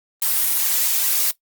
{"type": "noise with flanger", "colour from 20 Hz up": "blue", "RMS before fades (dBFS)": -19, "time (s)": [0.22, 1.31], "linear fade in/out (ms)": 2, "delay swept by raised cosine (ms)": [0.97, 6.97], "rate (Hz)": 2.4, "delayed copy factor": 0.55, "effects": ["noise-tail reverb RT60 0.1 s tail -18 dB re dry", "Opus 32 kbps"]}